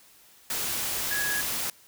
sine tone in noise, 1669 Hz, G#6, 8 cents sharp, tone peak -28 dBFS, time 1.11-1.41 s, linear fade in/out 2 ms, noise white, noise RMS -30 dBFS, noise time 0.5-1.7 s, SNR -1 dB, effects white hiss -56 dBFS RMS until 1.87 s

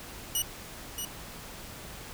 10% pulse tone with echo, 2927 Hz, F#7, 19 cents flat, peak -18 dBFS, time 0.35-0.42 s, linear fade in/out 2 ms, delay 630 ms, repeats 1, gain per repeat -7 dB, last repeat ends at 1.05 s, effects pink hiss -44 dBFS RMS until 2.13 s

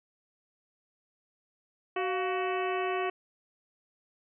harmonic tone with a mistuned harmonic, 374.6 Hz, F#4, 21 cents sharp, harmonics 1 / 2 / 3 / 4 / 5 / 6 / 7 / 8, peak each -31 / -34 / -36 / -43 / -41 / -44 / -40 / -47 dBFS, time 1.96-3.1 s, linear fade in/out 5 ms, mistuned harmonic 2, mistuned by -96 cents, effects none

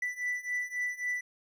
triangle beating tone pair, 1975.5 / 1979.2 Hz, B6 / B6, 0 / +3 cents, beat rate 3.7 Hz, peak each -34 / -32 dBFS, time 0.02-1.21 s, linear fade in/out 5 ms, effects none

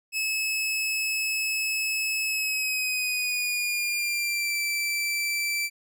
sawtooth tone with pitch glide, 2590 to 2334 Hz, E7 to D7, -31 to -11 cents, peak -22 dBFS, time 0.12-5.7 s, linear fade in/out 50 ms, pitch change -180 cents, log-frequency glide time 2.25-4.59 s, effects none

